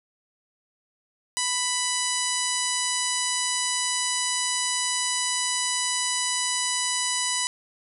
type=harmonic tone; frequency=991 Hz; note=B5; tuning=6 cents sharp; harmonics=1 / 2 / 3 / 4 / 5 / 6 / 7 / 8 / 9 / 10; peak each=-33 / -33 / -33 / -33 / -33 / -33 / -33 / -33 / -33 / -33 dBFS; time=1.37-7.47 s; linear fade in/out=0 ms; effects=none